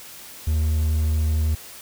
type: tone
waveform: triangle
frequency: 77.7 Hz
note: D#2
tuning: 2 cents flat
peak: -16 dBFS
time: 0.47-1.55 s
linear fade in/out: 5 ms
effects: white hiss -41 dBFS RMS until 1.81 s